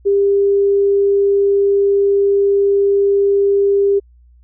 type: tone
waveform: sine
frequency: 399.2 Hz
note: G4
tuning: 32 cents sharp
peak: -10 dBFS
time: 0.05-4 s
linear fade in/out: 20 ms
effects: added 60 Hz sine -44 dBFS peak until 4.43 s